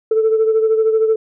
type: beating tone pair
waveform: sine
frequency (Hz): 440 / 453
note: A4 / A#4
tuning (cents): 0 / -50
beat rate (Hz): 13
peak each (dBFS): -11 / -19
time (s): 0.11-1.16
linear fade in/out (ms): 5
effects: tanh soft clip ceiling -7 dBFS